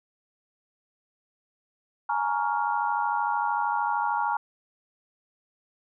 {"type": "chord", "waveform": "sine", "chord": "Bb minor seventh", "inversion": "third", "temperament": "just", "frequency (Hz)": [839.1, 932.3, 1118.8, 1398.5], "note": ["Ab5", "Bb5", "Db6", "F6"], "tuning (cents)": [18, 0, 16, 2], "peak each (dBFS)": [-28, -27, -33, -32], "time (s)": [2.09, 4.37], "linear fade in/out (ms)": 5, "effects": []}